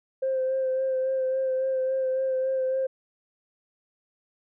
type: tone with vibrato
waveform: sine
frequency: 524 Hz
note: C5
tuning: 2 cents sharp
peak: -22 dBFS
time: 0.22-2.87 s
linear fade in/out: 10 ms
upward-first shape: sine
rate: 3.6 Hz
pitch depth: 20 cents each way
effects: tanh soft clip ceiling -19 dBFS